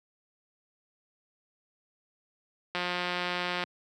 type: click train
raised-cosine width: 0.3 ms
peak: -15 dBFS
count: 159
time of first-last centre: 2.75-3.638 s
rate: 178 Hz
effects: high-pass 150 Hz 12 dB/octave